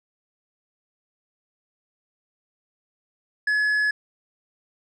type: tone with tanh clipping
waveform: sine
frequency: 1700 Hz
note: G#6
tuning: 40 cents sharp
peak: -20 dBFS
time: 3.47-3.91 s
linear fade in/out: 5 ms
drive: 5 dB
effects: none